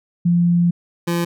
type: tone pair in turn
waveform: sine / 25% pulse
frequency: 173.1 / 171.41 Hz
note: F3 / F3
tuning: -15 / -32 cents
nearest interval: unison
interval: 17 cents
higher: first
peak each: -12 / -14 dBFS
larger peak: first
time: 0.25-0.71 / 1.07-1.25 s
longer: first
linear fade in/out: 10 ms
effects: none